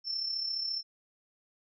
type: tone with amplitude modulation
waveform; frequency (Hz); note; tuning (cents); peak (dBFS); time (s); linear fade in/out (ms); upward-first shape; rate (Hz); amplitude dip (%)
sine; 5360; E8; +28; -29; 0.04-0.83; 50; sine; 34.5; 50
effects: none